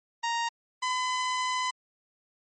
sawtooth tone pair in turn, 932.3 / 1010.7 Hz, A#5 / B5, 0 / +40 cents, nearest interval minor second, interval 140 cents, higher second, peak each -23 dBFS, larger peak neither, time 0.23-0.49 / 0.82-1.71 s, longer second, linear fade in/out 10 ms, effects MP3 32 kbps

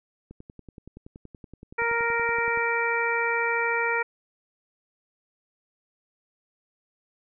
click train, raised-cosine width 3 ms, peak -30 dBFS, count 25, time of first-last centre 0.31-2.574 s, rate 10.6 Hz
harmonic tone, 466.2 Hz, A#4, in tune, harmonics 1 / 2 / 3 / 4 / 5, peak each -29 / -29 / -29 / -29 / -29 dBFS, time 1.78-4.03 s, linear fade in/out 10 ms
effects none

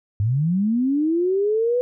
sine linear sweep, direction up, 96.4 to 501 Hz, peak -17 dBFS, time 0.2-1.81 s, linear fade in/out 0 ms, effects none

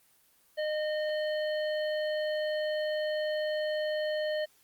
harmonic tone, 612 Hz, D#5, 29 cents flat, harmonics 1 / 3 / 5 / 7, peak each -29 / -39 / -43 / -46 dBFS, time 0.57-4.46 s, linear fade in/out 20 ms, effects white hiss -65 dBFS RMS until 4.63 s + Opus 24 kbps

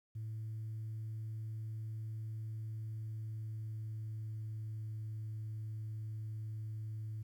sine tone with pitch glide, 110 to 108.86 Hz, A2 to A2, 0 to -18 cents, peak -38 dBFS, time 0.15-7.23 s, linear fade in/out 10 ms, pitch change -18 cents, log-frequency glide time 2.46-5.06 s, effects tanh soft clip ceiling -37 dBFS + 12-bit

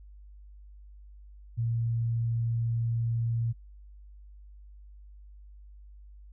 sine tone, 115.8 Hz, A#2, 11 cents flat, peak -26 dBFS, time 1.57-3.53 s, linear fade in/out 20 ms, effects noise-tail reverb RT60 0.1 s tail -25 dB re dry + added 50 Hz sine -47 dBFS peak until 6.32 s

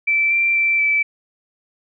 sine tone with pitch steps, 2328 / 2356 / 2339 / 2314 Hz, D7 / D7 / D7 / D7, -16 / +5 / -8 / -26 cents, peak -14 dBFS, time 0.07-1.03 s, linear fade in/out 10 ms, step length 240 ms, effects none

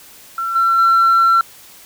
sine tone with level steps, 1353 Hz, E6, 45 cents sharp, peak -18 / -10 / -7 dBFS, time 0.38-1.41 s, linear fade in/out 2 ms, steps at 0.55 / 0.78 s, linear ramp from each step 10 ms, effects tanh soft clip ceiling -7 dBFS + white hiss -42 dBFS RMS until 1.85 s

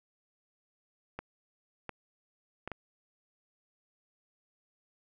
clicks, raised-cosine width 0.5 ms, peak -23 dBFS, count 4, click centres 1.19 / 1.893 / 2.676 / 2.717 s, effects none

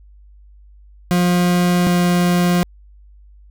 40% pulse tone pair in turn, 177.2 / 176.48 Hz, F3 / F3, +25 / +18 cents, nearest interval unison, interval 7 cents, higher first, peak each -12 dBFS, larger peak neither, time 1.11-1.87 / 1.87-2.63 s, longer neither, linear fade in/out 0 ms, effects added 50 Hz sine -42 dBFS peak until 3.5 s

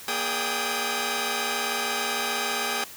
10% pulse tone cluster, 236.5 / 411.4 / 579 / 785 / 1261 Hz, A#3 / G#4 / D5 / G5 / D#6, +25 / -16 / -25 / +2 / +23 cents, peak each -27 / -23 / -28 / -22 / -24 dBFS, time 0.08-2.84 s, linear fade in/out 2 ms, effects white hiss -43 dBFS RMS until 2.96 s

